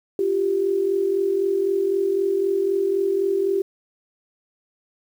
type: tone pair together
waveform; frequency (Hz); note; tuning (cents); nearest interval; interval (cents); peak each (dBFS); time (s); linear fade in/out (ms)
sine; 348.1 / 392; F4 / G4; -6 / 0; major second; 206; -25 / -19; 0.19-3.62; 2
effects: 8-bit